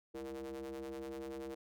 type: ring-modulated tone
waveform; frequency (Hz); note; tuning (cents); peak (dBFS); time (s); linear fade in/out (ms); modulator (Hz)
square; 67.7; C#2; -40; -40; 0.14-1.55; 10; 401
effects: none